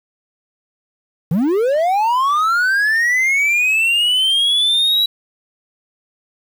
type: linear sweep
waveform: triangle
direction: up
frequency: 146.83 to 3917 Hz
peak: -11 dBFS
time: 1.31-5.06 s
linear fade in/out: 5 ms
effects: 7-bit